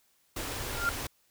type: band-stop noise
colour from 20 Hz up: pink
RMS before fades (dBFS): -36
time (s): 0.36-1.07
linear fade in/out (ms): 5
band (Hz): 150 to 230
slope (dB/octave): 96
type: tone with exponential growth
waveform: sine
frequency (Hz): 1397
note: F6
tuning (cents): 0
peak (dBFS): -22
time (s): 0.65-0.89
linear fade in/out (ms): 0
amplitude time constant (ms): 51
effects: white hiss -69 dBFS RMS until 1.3 s